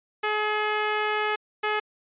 10% pulse tone bursts at uneven times, 424.4 Hz, G#4, 38 cents sharp, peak -15 dBFS, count 2, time 0.23-1.36 / 1.63-1.8 s, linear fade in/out 10 ms, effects resampled to 8000 Hz

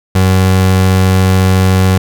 30% pulse tone, 93.9 Hz, F#2, 26 cents sharp, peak -4 dBFS, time 0.15-1.98 s, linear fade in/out 5 ms, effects none

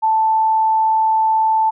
sine tone, 881 Hz, A5, 2 cents sharp, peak -12 dBFS, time 0.02-1.71 s, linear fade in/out 20 ms, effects none

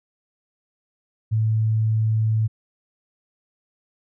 sine tone, 110 Hz, A2, in tune, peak -17 dBFS, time 1.31-2.48 s, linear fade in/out 20 ms, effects none

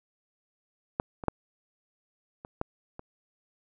clicks, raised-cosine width 1 ms, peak -12 / -24 / -9 / -27 / -15 / -26 dBFS, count 6, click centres 0.999 / 1.238 / 1.283 / 2.449 / 2.614 / 2.994 s, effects none

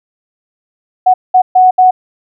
sine tone bursts at uneven times, 740 Hz, F#5, in tune, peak -3 dBFS, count 4, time 1.06-1.14 / 1.34-1.42 / 1.55-1.71 / 1.78-1.91 s, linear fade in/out 10 ms, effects none

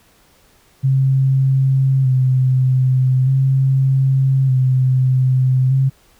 sine tone with vibrato, 131.6 Hz, C3, 10 cents sharp, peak -11 dBFS, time 0.83-5.9 s, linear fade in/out 20 ms, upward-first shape square, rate 0.41 Hz, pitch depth 29 cents each way, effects pink hiss -53 dBFS RMS until 6.19 s

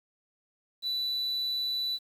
sine tone, 3969 Hz, B7, 8 cents sharp, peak -26 dBFS, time 0.82-1.99 s, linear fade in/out 50 ms, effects tanh soft clip ceiling -27 dBFS + 9-bit

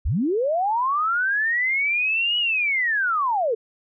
sine linear two-way sweep, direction up then down, 42.17 to 2935 to 419.2 Hz, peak -19 dBFS, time 0.05-3.55 s, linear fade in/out 10 ms, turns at 2.38 s, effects none

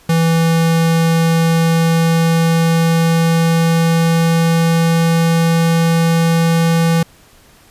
square tone with pitch glide, 164.81 to 165.76 Hz, E3 to E3, 0 to +10 cents, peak -11 dBFS, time 0.09-7.03 s, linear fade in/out 5 ms, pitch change +10 cents, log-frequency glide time 1.42-5.19 s, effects pink hiss -47 dBFS RMS until 7.7 s + resampled to 32000 Hz

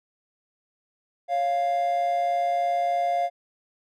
triangle tone pair together, 555.2 / 698.5 Hz, C#5 / F5, +3 / 0 cents, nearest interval major third, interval 397 cents, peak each -29 / -20 dBFS, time 1.28-3.3 s, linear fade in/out 50 ms, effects none

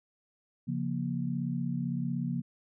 sine chord, Bb minor, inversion first, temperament equal with one note detuned, 138.59 / 174.61 / 236.1 Hz, Db3 / F3 / Bb3, 0 / 0 / +22 cents, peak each -34 dBFS, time 0.67-2.42 s, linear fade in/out 20 ms, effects none

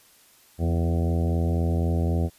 harmonic tone with a mistuned harmonic, 83.9 Hz, E2, 31 cents sharp, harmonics 1 / 2 / 3 / 4 / 5 / 6 / 7 / 8 / 9, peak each -22 / -28 / -32 / -34 / -36 / -38 / -39 / -40 / -41 dBFS, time 0.58-2.3 s, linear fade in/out 50 ms, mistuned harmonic 3, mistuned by -34 cents, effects white hiss -56 dBFS RMS until 2.38 s + resampled to 32000 Hz

